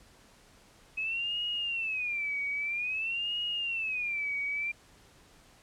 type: tone with vibrato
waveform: sine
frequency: 2549 Hz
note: D#7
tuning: 41 cents sharp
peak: -30 dBFS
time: 0.97-4.72 s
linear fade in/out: 10 ms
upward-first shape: sine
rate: 0.51 Hz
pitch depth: 210 cents each way
effects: pink hiss -59 dBFS RMS until 5.62 s + low-pass 10000 Hz 12 dB/octave